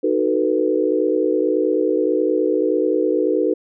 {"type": "chord", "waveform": "sine", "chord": "B dominant seventh", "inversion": "first", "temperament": "just", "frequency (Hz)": [308.7, 370.4, 444.5, 493.9], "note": ["D#4", "F#4", "A4", "B4"], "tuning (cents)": [-14, 2, 18, 0], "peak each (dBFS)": -21, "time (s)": [0.03, 3.54], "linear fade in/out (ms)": 10, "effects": []}